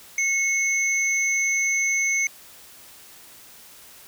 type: tone pair together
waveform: sine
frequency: 2188 / 6189 Hz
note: C#7 / G8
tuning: -23 / -23 cents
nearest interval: octave + tritone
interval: 1800 cents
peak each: -21 / -25 dBFS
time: 0.18-2.27 s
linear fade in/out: 2 ms
effects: white hiss -47 dBFS RMS until 4.07 s